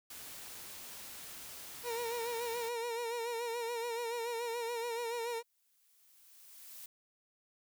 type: noise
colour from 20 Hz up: white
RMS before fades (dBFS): -48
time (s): 0.1-2.69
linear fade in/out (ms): 5
type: tone with vibrato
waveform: 30% pulse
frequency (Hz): 468.9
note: A#4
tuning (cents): +10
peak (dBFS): -33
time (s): 1.83-5.43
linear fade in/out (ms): 50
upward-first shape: sine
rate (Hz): 7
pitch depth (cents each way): 57
type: noise with exponential growth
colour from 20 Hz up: blue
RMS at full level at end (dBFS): -48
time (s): 5.02-6.86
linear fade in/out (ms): 2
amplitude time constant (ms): 400
effects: none

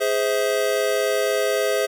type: chord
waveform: square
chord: Ab augmented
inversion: none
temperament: just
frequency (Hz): 415.3 / 519.1 / 648.9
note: Ab4 / C5 / E5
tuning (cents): 0 / -14 / -27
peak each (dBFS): -24 / -24 / -25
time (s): 0-1.87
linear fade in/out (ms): 20
effects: none

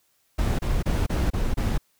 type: noise bursts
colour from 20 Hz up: brown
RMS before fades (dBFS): -23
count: 6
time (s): 0.38-1.78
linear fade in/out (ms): 10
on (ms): 210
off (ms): 28
effects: white hiss -67 dBFS RMS until 1.99 s

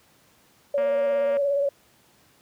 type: tone with vibrato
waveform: sine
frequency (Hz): 564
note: C#5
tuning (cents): +30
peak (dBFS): -20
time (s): 0.74-1.69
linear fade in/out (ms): 5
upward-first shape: sine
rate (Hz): 17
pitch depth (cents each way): 32
type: click train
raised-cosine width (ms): 0.5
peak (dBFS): -23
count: 139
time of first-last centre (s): 0.78-1.37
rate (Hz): 234
effects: pink hiss -59 dBFS RMS until 2.41 s + high-pass 100 Hz 12 dB/octave

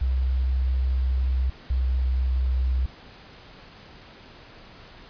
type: tone pair in turn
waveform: sine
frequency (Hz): 64.5 / 63.94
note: C2 / C2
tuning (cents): -24 / -39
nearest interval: unison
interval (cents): 15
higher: first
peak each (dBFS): -20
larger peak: neither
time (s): 0.01-1.5 / 1.7-2.86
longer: first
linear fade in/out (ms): 5
effects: pink hiss -47 dBFS RMS until 5.09 s + resampled to 11025 Hz

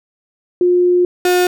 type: tone pair in turn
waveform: sine / 35% pulse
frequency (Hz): 356.6 / 359.9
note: F4 / F#4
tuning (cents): +36 / -48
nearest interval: unison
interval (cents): 16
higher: second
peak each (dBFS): -9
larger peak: neither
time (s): 0.61-1.05 / 1.25-1.47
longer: first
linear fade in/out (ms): 2
effects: none

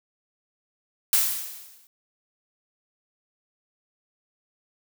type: noise with exponential decay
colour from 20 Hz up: blue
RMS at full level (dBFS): -18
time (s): 1.13-1.87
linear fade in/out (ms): 1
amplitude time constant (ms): 160
effects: none

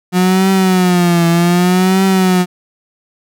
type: tone with vibrato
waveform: 35% pulse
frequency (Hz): 179.8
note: F#3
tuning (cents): -49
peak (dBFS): -7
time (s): 0.12-2.46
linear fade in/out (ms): 50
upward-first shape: triangle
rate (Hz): 0.65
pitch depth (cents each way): 120
effects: none

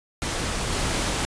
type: noise with level steps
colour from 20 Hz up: pink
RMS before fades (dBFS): -27 / -25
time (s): 0.22-1.25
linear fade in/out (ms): 0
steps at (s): 0.72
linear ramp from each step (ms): 10
effects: resampled to 22050 Hz

